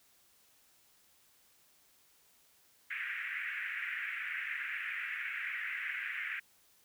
pink band-pass noise, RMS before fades -39 dBFS, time 2.9-6.4 s, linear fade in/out 10 ms, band 1600 to 2400 Hz, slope 48 dB/octave, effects white hiss -67 dBFS RMS until 6.84 s

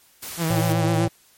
white noise, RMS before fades -34 dBFS, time 0.22-0.73 s, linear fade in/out 10 ms
sawtooth tone with vibrato, 164.81 Hz, E3, in tune, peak -17 dBFS, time 0.37-1.09 s, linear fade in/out 50 ms, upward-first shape sine, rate 7.9 Hz, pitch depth 58 cents each way
harmonic tone, 112.2 Hz, A2, 34 cents sharp, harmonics 1 / 3 / 5 / 7, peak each -22 / -27 / -29 / -30 dBFS, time 0.5-1.08 s, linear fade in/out 5 ms
effects white hiss -56 dBFS RMS until 1.37 s + MP3 64 kbps

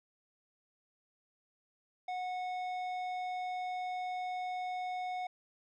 sine tone with tanh clipping, 732 Hz, F#5, 19 cents flat, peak -37 dBFS, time 2.08-5.27 s, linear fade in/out 5 ms, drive 11 dB, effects none

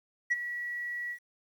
sine tone with ADSR envelope, 1933 Hz, B6, 38 cents flat, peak -20 dBFS, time 0.3-1.19 s, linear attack 19 ms, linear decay 27 ms, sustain -13 dB, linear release 83 ms, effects tanh soft clip ceiling -22 dBFS + 10-bit

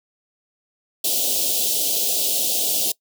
white band-stop noise, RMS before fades -21 dBFS, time 1.04-2.92 s, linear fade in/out 5 ms, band 720 to 2900 Hz, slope 48 dB/octave, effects noise-tail reverb RT60 0.1 s tail -23 dB re dry + high-pass 300 Hz 12 dB/octave

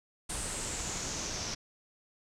pink noise with low-pass filter sweep, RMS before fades -37 dBFS, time 0.29-1.55 s, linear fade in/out 10 ms, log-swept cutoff 8900 to 5600 Hz, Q 5.2, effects none

